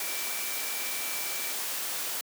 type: tone in noise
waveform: sine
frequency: 2327 Hz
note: D7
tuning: 17 cents flat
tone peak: -40 dBFS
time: 0.01-1.52 s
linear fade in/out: 2 ms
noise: white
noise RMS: -33 dBFS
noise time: 0-2.21 s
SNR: -10 dB
effects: high-pass 300 Hz 12 dB/octave